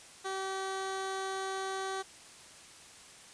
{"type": "tone", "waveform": "15% pulse", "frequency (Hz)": 383.8, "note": "G4", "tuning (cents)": -37, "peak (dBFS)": -28, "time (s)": [0.24, 2.03], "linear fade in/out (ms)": 20, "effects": ["white hiss -53 dBFS RMS until 3.33 s", "resampled to 22050 Hz"]}